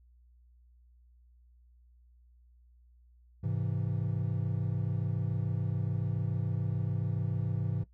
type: chord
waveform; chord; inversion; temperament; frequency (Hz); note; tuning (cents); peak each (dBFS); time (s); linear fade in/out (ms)
triangle; Ab augmented; none; equal; 103.83 / 130.81 / 164.81; Ab2 / C3 / E3; 0 / 0 / 0; -31 / -32 / -34; 3.43-7.84; 10
effects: noise-tail reverb RT60 0.1 s tail -17 dB re dry + added 60 Hz sine -58 dBFS peak until 7.93 s